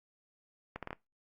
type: accelerating click train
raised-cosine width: 0.5 ms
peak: -24 dBFS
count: 5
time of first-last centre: 0.76-0.93 s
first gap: 67 ms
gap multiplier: 0.7
effects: noise-tail reverb RT60 0.2 s tail -22 dB re dry + Opus 48 kbps